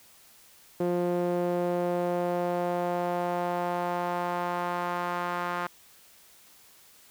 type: tone with band-pass filter sweep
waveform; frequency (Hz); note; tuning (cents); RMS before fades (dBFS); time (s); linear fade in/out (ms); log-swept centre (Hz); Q
sawtooth; 176; F3; +14; -29; 0.8-5.67; 5; 420 to 1200; 1.8
effects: white hiss -56 dBFS RMS until 7.1 s